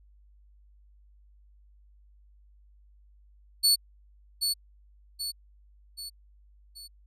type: tone with echo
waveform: sawtooth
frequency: 4435 Hz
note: C#8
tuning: in tune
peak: -16 dBFS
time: 3.63-3.76 s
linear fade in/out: 20 ms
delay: 780 ms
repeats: 4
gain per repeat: -6 dB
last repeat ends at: 6.88 s
effects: added 50 Hz sine -55 dBFS peak until 7.06 s + resampled to 32000 Hz